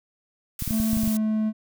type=noise; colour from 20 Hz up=blue; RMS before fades=-33 dBFS; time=0.59-1.17 s; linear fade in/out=2 ms
type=clicks; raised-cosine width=5 ms; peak=-17 dBFS; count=8; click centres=0.623 / 0.677 / 0.709 / 0.801 / 0.932 / 0.97 / 1.034 / 1.076 s
type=tone with pitch glide; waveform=triangle; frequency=220.5 to 216.7 Hz; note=A3 to A3; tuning=+4 to -26 cents; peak=-19 dBFS; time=0.69-1.53 s; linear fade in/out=50 ms; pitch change=-30 cents; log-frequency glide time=0.97-1.15 s
effects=none